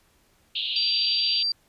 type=band-pass noise; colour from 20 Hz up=pink; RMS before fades=-29 dBFS; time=0.55-1.43 s; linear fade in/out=5 ms; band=2700 to 4100 Hz; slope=96 dB/octave
type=tone; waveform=sine; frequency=4700 Hz; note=D8; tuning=1 cent sharp; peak=-22 dBFS; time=0.76-1.52 s; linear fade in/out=2 ms
effects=pink hiss -63 dBFS RMS until 1.68 s + resampled to 32000 Hz